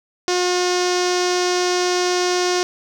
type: tone with low-pass filter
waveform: sawtooth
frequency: 359.2 Hz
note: F4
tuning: 49 cents sharp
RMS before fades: -19 dBFS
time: 0.28-2.63 s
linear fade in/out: 0 ms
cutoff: 5700 Hz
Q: 3.5
effects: 8-bit